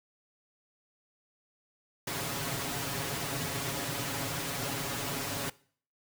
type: noise with comb filter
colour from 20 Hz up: pink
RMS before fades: -34 dBFS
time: 2.07-5.5 s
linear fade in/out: 5 ms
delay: 7.2 ms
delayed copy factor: +0.85
effects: noise-tail reverb RT60 0.5 s tail -21 dB re dry + high-pass 80 Hz 12 dB/octave